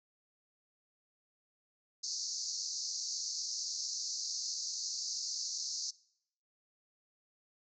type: band-pass noise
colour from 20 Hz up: white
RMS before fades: -39 dBFS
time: 2.03-5.91 s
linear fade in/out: 10 ms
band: 4300 to 6700 Hz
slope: 96 dB/octave
effects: noise-tail reverb RT60 0.7 s tail -22 dB re dry